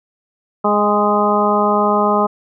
harmonic tone with a mistuned harmonic, 207.7 Hz, G#3, in tune, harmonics 1 / 2 / 3 / 4 / 5 / 6, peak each -19 / -19 / -19 / -19 / -19 / -19 dBFS, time 0.64-2.27 s, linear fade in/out 10 ms, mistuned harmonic 4, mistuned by -15 cents, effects none

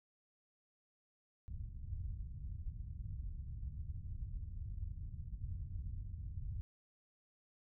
white low-pass noise, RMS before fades -44 dBFS, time 1.48-6.61 s, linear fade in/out 0 ms, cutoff 100 Hz, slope 24 dB/octave, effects none

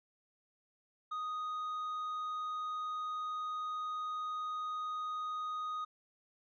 sine tone with tanh clipping, 1244.5 Hz, D#6, in tune, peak -37 dBFS, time 1.11-5.85 s, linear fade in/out 10 ms, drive 4 dB, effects none

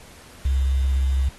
sine tone with quantisation, 66.7 Hz, C2, 34 cents sharp, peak -17 dBFS, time 0.45-1.29 s, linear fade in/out 5 ms, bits 7, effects pink hiss -47 dBFS RMS until 1.38 s + AAC 32 kbps

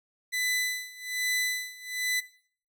sawtooth tone with tremolo, 2000 Hz, B6, 21 cents sharp, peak -21 dBFS, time 0.32-2.21 s, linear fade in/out 20 ms, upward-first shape sine, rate 1.2 Hz, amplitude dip 90%, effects noise-tail reverb RT60 0.5 s tail -17 dB re dry

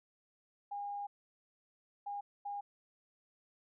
sine tone bursts at uneven times, 812 Hz, G#5, 39 cents flat, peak -38 dBFS, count 3, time 0.71-1.07 / 2.06-2.21 / 2.45-2.61 s, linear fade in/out 10 ms, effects none

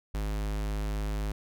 square tone, 51.91 Hz, G#1, in tune, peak -30 dBFS, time 0.14-1.32 s, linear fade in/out 5 ms, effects none

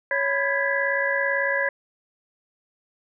sine tone cluster, 556 / 996 / 1624 / 1682 / 1980 Hz, C#5 / B5 / G#6 / G#6 / B6, +5 / +14 / -39 / +22 / +4 cents, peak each -26 / -31 / -28 / -26 / -27 dBFS, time 0.11-1.69 s, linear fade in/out 2 ms, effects none

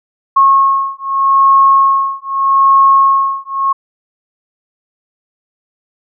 sine beating tone pair, 1089 / 1089.81 Hz, C#6 / C#6, -31 / -30 cents, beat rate 0.81 Hz, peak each -10 dBFS, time 0.36-3.73 s, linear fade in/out 10 ms, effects none

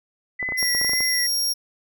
sine tone with vibrato, 1990 Hz, B6, 13 cents sharp, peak -24 dBFS, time 0.39-1.27 s, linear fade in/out 10 ms, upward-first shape sine, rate 2 Hz, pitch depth 28 cents each way
clicks, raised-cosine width 1 ms, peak -19 dBFS, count 10, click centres 0.428 / 0.489 / 0.522 / 0.628 / 0.749 / 0.814 / 0.847 / 0.895 / 0.934 / 1.006 s
sawtooth tone, 5580 Hz, F8, 2 cents flat, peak -18 dBFS, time 0.57-1.54 s, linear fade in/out 20 ms
effects none

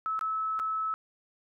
sine tone with dropouts, 1300 Hz, E6, 24 cents flat, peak -28 dBFS, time 0.06-0.94 s, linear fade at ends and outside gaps 0 ms, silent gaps 0.192-0.211 / 0.592-0.598 s, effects none

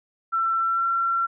sine tone with pitch glide, 1343 to 1360.2 Hz, E6 to F6, +32 to -46 cents, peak -20 dBFS, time 0.32-1.27 s, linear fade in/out 20 ms, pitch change +22 cents, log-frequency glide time 0.59-0.86 s, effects none

